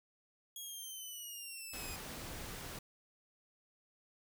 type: linear sweep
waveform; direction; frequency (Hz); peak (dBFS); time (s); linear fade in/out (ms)
10% pulse; down; 3322 to 2471; -37; 0.56-1.96; 2
type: noise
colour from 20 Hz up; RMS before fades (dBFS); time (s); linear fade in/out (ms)
pink; -46; 1.73-2.79; 5
effects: none